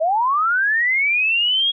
sine linear sweep, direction up, 605 to 3322 Hz, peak -15 dBFS, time 0-1.72 s, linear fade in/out 20 ms, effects none

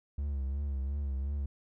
triangle tone with vibrato, 69.3 Hz, C#2, in tune, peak -29 dBFS, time 0.18-1.46 s, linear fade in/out 5 ms, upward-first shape triangle, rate 2.8 Hz, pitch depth 87 cents each way, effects none

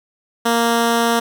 10% pulse tone, 232.7 Hz, A#3, 3 cents flat, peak -6 dBFS, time 0.45-1.2 s, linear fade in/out 10 ms, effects none

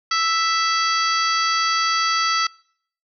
harmonic tone, 659.3 Hz, E5, in tune, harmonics 2 / 3 / 4 / 5 / 6 / 7 / 8 / 9, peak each -20 / -26 / -32 / -29 / -35 / -24 / -35 / -31 dBFS, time 0.11-2.47 s, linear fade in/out 5 ms, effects noise-tail reverb RT60 0.6 s tail -25 dB re dry

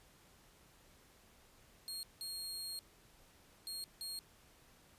sawtooth tone bursts at uneven times, 4258 Hz, C8, 30 cents sharp, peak -39 dBFS, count 4, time 1.88-2.03 / 2.21-2.79 / 3.67-3.84 / 4.01-4.19 s, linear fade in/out 0 ms, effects pink hiss -65 dBFS RMS until 4.98 s + resampled to 32000 Hz

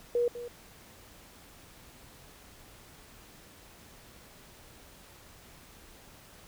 sine tone with echo, 479.7 Hz, A#4, 50 cents sharp, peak -24 dBFS, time 0.15-0.28 s, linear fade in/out 2 ms, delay 200 ms, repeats 1, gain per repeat -13 dB, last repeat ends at 0.48 s, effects pink hiss -54 dBFS RMS until 6.47 s

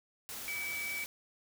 sine tone in noise, 2292 Hz, D7, 43 cents flat, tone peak -36 dBFS, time 0.48-1.04 s, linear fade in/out 0 ms, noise white, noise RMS -43 dBFS, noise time 0.29-1.06 s, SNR +4 dB, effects none

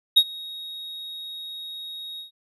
triangle tone with ADSR envelope, 3764 Hz, A#7, 16 cents sharp, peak -8 dBFS, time 0.16-2.31 s, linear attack 14 ms, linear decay 58 ms, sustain -24 dB, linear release 120 ms, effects resampled to 32000 Hz

